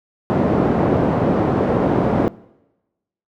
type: band-pass noise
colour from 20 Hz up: pink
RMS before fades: -17 dBFS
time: 0.3-2.28 s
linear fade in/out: 0 ms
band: 160 to 640 Hz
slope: 12 dB/octave
effects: noise-tail reverb RT60 1.0 s tail -22 dB re dry